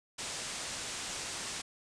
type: low-pass noise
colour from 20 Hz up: white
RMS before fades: -40 dBFS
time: 0.18-1.62 s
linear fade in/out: 10 ms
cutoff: 8900 Hz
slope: 48 dB/octave
effects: none